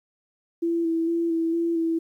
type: tone with vibrato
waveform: sine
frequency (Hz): 332.6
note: E4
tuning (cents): +16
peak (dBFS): -21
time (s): 0.62-1.99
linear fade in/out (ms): 10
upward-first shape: square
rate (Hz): 2.2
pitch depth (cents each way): 20
effects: 10-bit